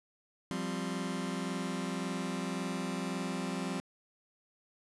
sawtooth chord, F suspended second, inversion none, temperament just, 174.61 / 196.44 / 261.9 Hz, F3 / G3 / C4, 0 / +4 / +2 cents, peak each -34 dBFS, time 0.51-3.8 s, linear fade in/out 0 ms, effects resampled to 24000 Hz + 10-bit

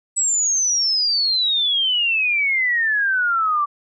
sine exponential sweep, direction down, 7902 to 1151 Hz, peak -16 dBFS, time 0.16-3.66 s, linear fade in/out 20 ms, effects none

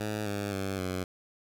10% pulse tone with pitch steps, 106.2 / 101.4 / 96.82 / 92.45 Hz, G#2 / G#2 / G2 / F#2, +39 / -41 / -21 / -1 cents, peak -23 dBFS, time 0-1.04 s, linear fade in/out 5 ms, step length 260 ms, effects none

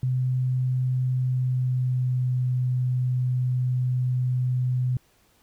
sine tone with pitch glide, 127.8 to 126.19 Hz, C3 to B2, -40 to +38 cents, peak -21 dBFS, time 0.03-4.97 s, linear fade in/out 2 ms, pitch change -22 cents, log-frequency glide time 1.13-2.39 s, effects pink hiss -62 dBFS RMS until 5.42 s

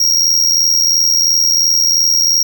square tone with amplitude modulation, 5610 Hz, F8, 7 cents sharp, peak -7 dBFS, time 0-2.43 s, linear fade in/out 5 ms, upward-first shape sine, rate 82.9 Hz, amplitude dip 65%, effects none

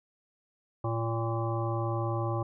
harmonic tone, 114.6 Hz, A#2, 29 cents flat, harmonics 1 / 3 / 5 / 7 / 9 / 10, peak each -30 / -35 / -37 / -38 / -40 / -40 dBFS, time 0.84-2.43 s, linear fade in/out 5 ms, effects none

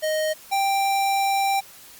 square tone pair in turn, 622.3 / 786.3 Hz, D#5 / G5, 0 / +5 cents, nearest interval major third, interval 405 cents, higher second, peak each -22 / -20 dBFS, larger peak second, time 0.02-0.34 / 0.51-1.61 s, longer second, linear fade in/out 20 ms, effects white hiss -46 dBFS RMS until 1.99 s + Opus 48 kbps

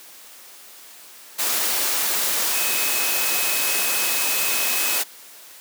sine tone in noise, 2553 Hz, D#7, 44 cents sharp, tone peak -28 dBFS, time 2.53-4.99 s, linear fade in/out 20 ms, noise white, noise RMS -22 dBFS, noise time 1.38-5.04 s, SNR -9 dB, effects white hiss -44 dBFS RMS until 5.6 s + high-pass 300 Hz 12 dB/octave

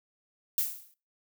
violet noise with exponential decay, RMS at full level -25 dBFS, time 0.58-0.94 s, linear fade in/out 1 ms, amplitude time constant 77 ms, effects noise-tail reverb RT60 0.3 s tail -20 dB re dry

